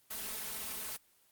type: noise with comb filter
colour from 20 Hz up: white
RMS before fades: -40 dBFS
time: 0.1-0.97 s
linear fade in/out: 10 ms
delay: 4.6 ms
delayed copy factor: +0.75
effects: white hiss -68 dBFS RMS until 1.31 s + Opus 24 kbps